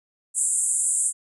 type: band-pass noise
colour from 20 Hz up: pink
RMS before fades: -23 dBFS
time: 0.34-1.13 s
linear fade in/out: 50 ms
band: 7400 to 10000 Hz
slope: 96 dB/octave
effects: none